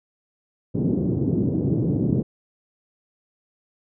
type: band-pass noise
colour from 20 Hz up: pink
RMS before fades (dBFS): -22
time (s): 0.74-2.23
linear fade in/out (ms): 10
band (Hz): 110 to 360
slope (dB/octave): 24
effects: none